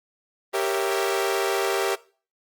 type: chord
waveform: sawtooth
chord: G diminished seventh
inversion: none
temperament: equal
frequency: 392 / 466.2 / 554.4 / 659.3 Hz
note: G4 / Bb4 / Db5 / Fb5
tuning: 0 / 0 / 0 / 0 cents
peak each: -21 / -24 / -27 / -26 dBFS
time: 0.53-1.96 s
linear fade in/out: 20 ms
effects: noise-tail reverb RT60 0.4 s tail -20 dB re dry + Opus 32 kbps